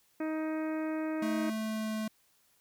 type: harmonic tone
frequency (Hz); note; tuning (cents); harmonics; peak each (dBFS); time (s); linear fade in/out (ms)
313.8; D#4; +15; 1 / 2 / 3 / 4 / 5 / 6 / 7 / 8; -32 / -39 / -47 / -47 / -48 / -50 / -53 / -54; 0.2-1.5; 5
type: tone with pitch glide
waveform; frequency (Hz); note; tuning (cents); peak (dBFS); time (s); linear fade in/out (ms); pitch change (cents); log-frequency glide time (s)
square; 219.7 to 217.4; A3 to A3; -2 to -21; -33; 1.22-2.08; 5; -19; 1.36-1.96
effects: white hiss -69 dBFS RMS until 2.6 s